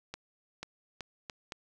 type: accelerating click train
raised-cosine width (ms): 0.2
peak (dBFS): -22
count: 5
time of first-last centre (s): 0.14-1.522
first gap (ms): 490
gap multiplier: 0.77
effects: none